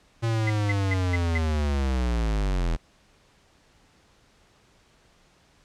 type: linear sweep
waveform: square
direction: down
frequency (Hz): 116 to 39.56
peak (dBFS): -23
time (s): 0.22-2.77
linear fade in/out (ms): 20
type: tone bursts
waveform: sine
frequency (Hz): 2040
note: C7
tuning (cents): -44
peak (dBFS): -25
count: 5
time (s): 0.47-1.38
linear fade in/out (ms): 5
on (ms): 30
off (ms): 190
effects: pink hiss -60 dBFS RMS until 5.64 s + low-pass 7000 Hz 12 dB/octave